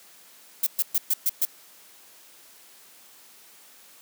violet noise bursts, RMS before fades -22 dBFS, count 6, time 0.63-1.452 s, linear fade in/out 5 ms, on 37 ms, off 120 ms, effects white hiss -52 dBFS RMS until 4.01 s + high-pass 200 Hz 12 dB/octave

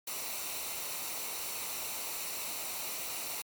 white noise with comb filter, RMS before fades -38 dBFS, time 0.07-3.42 s, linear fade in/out 5 ms, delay 0.6 ms, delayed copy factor -0.55, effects MP3 96 kbps

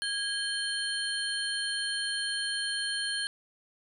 sine tone cluster, 1638 / 3111 / 4282 / 9210 Hz, G#6 / G7 / C8 / D9, -24 / -14 / +39 / -35 cents, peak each -34 / -35 / -34 / -39 dBFS, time 0.02-3.27 s, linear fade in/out 0 ms, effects none

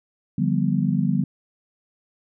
sine chord, G dominant seventh, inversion second, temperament just, 147 / 176.4 / 196 / 245 Hz, D3 / F3 / G3 / B3, +2 / +18 / 0 / -14 cents, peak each -24 / -24 / -23 / -25 dBFS, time 0.38-1.24 s, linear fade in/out 5 ms, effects none

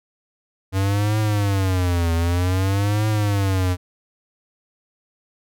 square tone with vibrato, 94.7 Hz, F#2, 41 cents sharp, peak -18 dBFS, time 0.72-3.77 s, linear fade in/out 50 ms, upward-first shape triangle, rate 0.53 Hz, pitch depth 240 cents each way, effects none

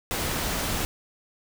pink noise, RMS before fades -28 dBFS, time 0.11-0.85 s, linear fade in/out 0 ms, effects none

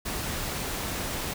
pink noise, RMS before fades -32 dBFS, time 0.05-1.34 s, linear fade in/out 10 ms, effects none

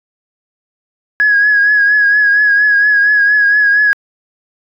sine tone with vibrato, 1667 Hz, G#6, 6 cents sharp, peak -6 dBFS, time 1.2-3.93 s, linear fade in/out 0 ms, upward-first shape triangle, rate 4.3 Hz, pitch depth 47 cents each way, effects tanh soft clip ceiling -2 dBFS

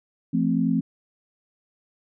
sine chord, F major, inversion none, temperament equal with one note detuned, 170.33 / 220 / 261.6 Hz, F3 / A3 / C4, -43 / 0 / 0 cents, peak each -24 / -24 / -23 dBFS, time 0.33-0.81 s, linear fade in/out 10 ms, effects none

